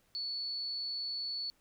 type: tone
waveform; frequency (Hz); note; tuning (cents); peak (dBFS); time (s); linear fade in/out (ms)
sine; 4435; C#8; 0; -35; 0.15-1.5; 0
effects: pink hiss -71 dBFS RMS until 1.6 s